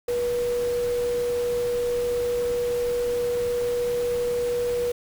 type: tone in noise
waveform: sine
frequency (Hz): 483.6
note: B4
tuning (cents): -36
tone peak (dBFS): -22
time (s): 0.08-4.92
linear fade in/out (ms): 5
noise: pink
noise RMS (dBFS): -38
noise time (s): 0.08-4.92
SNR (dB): +13
effects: none